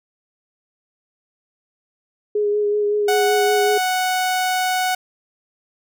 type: tone with vibrato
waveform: sine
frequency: 415.3 Hz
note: G#4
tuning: in tune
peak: -16 dBFS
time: 2.35-3.78 s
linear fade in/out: 5 ms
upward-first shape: sine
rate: 5.3 Hz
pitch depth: 18 cents each way
type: tone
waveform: sawtooth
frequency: 740 Hz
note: F#5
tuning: in tune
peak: -14 dBFS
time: 3.08-4.95 s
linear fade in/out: 5 ms
effects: none